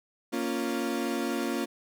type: chord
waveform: 35% pulse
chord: Bb minor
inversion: none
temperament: equal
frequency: 233.1 / 277.2 / 349.2 Hz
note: Bb3 / Db4 / F4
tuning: 0 / 0 / 0 cents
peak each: -31 dBFS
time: 0.32-1.66 s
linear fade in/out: 20 ms
effects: none